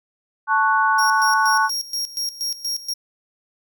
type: chord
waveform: sine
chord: F# minor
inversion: first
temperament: equal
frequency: 880 / 1108.7 / 1480 Hz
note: A5 / C#6 / F#6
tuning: 0 / 0 / 0 cents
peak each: -19 dBFS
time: 0.47-1.7 s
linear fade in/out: 50 ms
type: tone with tremolo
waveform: 40% pulse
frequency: 5588 Hz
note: F8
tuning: in tune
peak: -21 dBFS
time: 0.98-2.94 s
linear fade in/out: 10 ms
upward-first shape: square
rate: 4.2 Hz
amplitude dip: 80%
effects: none